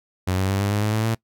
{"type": "tone with pitch steps", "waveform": "sawtooth", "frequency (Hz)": [92.5, 95.16, 97.89, 100.7, 103.59, 106.56, 109.62, 112.77], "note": ["F#2", "F#2", "G2", "G2", "G#2", "G#2", "A2", "A2"], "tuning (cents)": [0, 49, -2, 47, -4, 45, -6, 43], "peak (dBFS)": -16, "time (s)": [0.27, 1.15], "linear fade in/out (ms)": 10, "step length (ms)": 110, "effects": ["noise-tail reverb RT60 0.1 s tail -22 dB re dry"]}